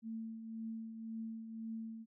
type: tone with tremolo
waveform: sine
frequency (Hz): 224.2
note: A3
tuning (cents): +33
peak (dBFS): -39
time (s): 0.02-2.06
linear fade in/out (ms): 50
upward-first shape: triangle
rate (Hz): 1.9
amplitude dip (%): 55
effects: none